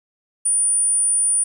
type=tone; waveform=sine; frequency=9397 Hz; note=D9; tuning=in tune; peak=-15 dBFS; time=0.45-1.44 s; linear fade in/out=10 ms; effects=8-bit